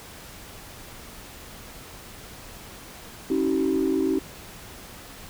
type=tone cluster; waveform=sine; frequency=273.7 / 320.4 / 381.1 Hz; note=C#4 / E4 / G4; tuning=-22 / -49 / -49 cents; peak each=-24 dBFS; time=3.3-4.19 s; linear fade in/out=5 ms; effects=tanh soft clip ceiling -14 dBFS + pink hiss -43 dBFS RMS until 5.29 s